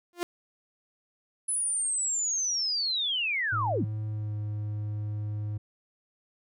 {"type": "tone with exponential growth", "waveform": "sawtooth", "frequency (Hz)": 349.2, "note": "F4", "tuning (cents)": 0, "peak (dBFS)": -21, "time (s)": [0.13, 0.23], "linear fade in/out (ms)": 0, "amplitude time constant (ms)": 20}
{"type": "linear sweep", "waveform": "sine", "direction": "down", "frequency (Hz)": [10180, 108.4], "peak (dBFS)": -26, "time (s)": [1.48, 3.85], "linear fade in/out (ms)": 10}
{"type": "tone with pitch glide", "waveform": "triangle", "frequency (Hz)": [107.5, 105.23], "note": ["A2", "G#2"], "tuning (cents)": [-40, 23], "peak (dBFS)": -28, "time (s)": [3.52, 5.58], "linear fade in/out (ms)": 10, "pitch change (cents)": -37, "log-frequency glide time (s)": [4.06, 4.35]}
{"effects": []}